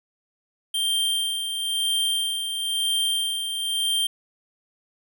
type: tone with tremolo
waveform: square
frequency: 3166 Hz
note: G7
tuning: 17 cents sharp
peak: -21 dBFS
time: 0.74-4.07 s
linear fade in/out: 5 ms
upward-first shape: sine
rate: 1 Hz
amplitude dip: 50%
effects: none